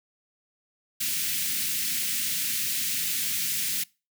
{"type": "band-stop noise", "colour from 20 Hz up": "white", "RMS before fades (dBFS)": -28, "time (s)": [1, 3.84], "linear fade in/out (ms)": 10, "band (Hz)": [240, 1900], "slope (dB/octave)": 24, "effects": ["noise-tail reverb RT60 0.3 s tail -24 dB re dry", "high-pass 150 Hz 12 dB/octave"]}